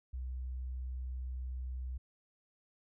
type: tone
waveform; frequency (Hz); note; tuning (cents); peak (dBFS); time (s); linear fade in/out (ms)
sine; 63.4; B1; +46; -37; 0.13-1.98; 10
effects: none